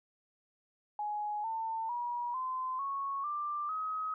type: tone with pitch steps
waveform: sine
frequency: 837 / 897.1 / 961.5 / 1030.5 / 1104.4 / 1183.7 / 1268.7 Hz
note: G#5 / A5 / B5 / C6 / C#6 / D6 / D#6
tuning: +13 / +33 / -47 / -27 / -7 / +13 / +33 cents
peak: -33 dBFS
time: 0.99-4.14 s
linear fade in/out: 2 ms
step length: 450 ms
effects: none